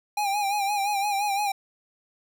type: tone with vibrato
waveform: square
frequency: 810 Hz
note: G#5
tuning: 43 cents flat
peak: -24 dBFS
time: 0.17-1.52 s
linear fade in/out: 5 ms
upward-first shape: sine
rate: 5.8 Hz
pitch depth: 62 cents each way
effects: none